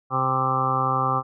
harmonic tone, 131.1 Hz, C3, 4 cents sharp, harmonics 1 / 2 / 3 / 4 / 6 / 7 / 8 / 9 / 10, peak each -28 / -34 / -35 / -32 / -27 / -35 / -29 / -23 / -31 dBFS, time 0.1-1.23 s, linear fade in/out 50 ms, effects none

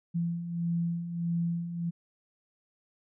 sine beating tone pair, 168.6 / 170.2 Hz, E3 / F3, +39 / -44 cents, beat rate 1.6 Hz, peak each -36 / -29 dBFS, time 0.14-1.91 s, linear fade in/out 20 ms, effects none

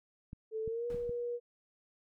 clicks, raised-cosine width 5 ms, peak -32 dBFS, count 4, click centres 0.331 / 0.677 / 0.945 / 1.094 s
sine tone with pitch glide, 440 to 479.8 Hz, A4 to A#4, 0 to +50 cents, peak -34 dBFS, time 0.51-1.4 s, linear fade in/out 50 ms, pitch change +150 cents, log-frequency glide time 0.63-0.87 s
brown noise with exponential decay, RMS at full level -43 dBFS, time 0.9-1.31 s, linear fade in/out 0 ms, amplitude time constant 87 ms
effects none

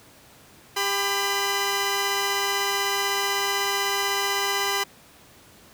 10% pulse tone pair together, 398 / 1003 Hz, G4 / B5, +26 / +26 cents, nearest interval octave + major third, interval 1600 cents, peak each -17 dBFS, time 0.76-4.84 s, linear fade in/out 10 ms, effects pink hiss -51 dBFS RMS until 5.73 s + high-pass 80 Hz 12 dB/octave

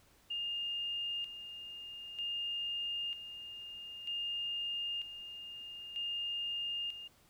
sine tone with tremolo, 2821 Hz, F7, 17 cents sharp, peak -35 dBFS, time 0.3-7.08 s, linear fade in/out 10 ms, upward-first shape square, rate 0.53 Hz, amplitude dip 65%, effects pink hiss -66 dBFS RMS until 7.29 s

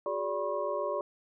sine tone cluster, 369.2 / 416.7 / 579 / 980 / 1081 Hz, F#4 / G#4 / D5 / B5 / C#6, -4 / +6 / -25 / -14 / -44 cents, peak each -39 / -37 / -32 / -40 / -37 dBFS, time 0.06-1.01 s, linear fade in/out 2 ms, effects none

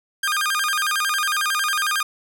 sawtooth tone with vibrato, 1396.9 Hz, F6, in tune, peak -16 dBFS, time 0.23-2.03 s, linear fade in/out 5 ms, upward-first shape square, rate 11 Hz, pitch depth 230 cents each way, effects none

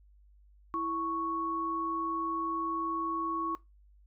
sine tone pair together, 329.6 / 1108.7 Hz, E4 / C#6, 0 / 0 cents, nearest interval octave + major sixth, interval 2100 cents, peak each -36 / -31 dBFS, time 0.74-3.55 s, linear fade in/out 0 ms, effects noise-tail reverb RT60 0.2 s tail -20 dB re dry + added 50 Hz sine -57 dBFS peak until 4.06 s

